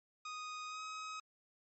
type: tone with pitch glide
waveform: sawtooth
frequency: 1244.5 to 1268.4 Hz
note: D#6 to D#6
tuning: 0 to +33 cents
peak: -39 dBFS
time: 0.25-1.2 s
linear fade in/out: 5 ms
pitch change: +33 cents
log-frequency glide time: 0.67-0.82 s
effects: MP3 32 kbps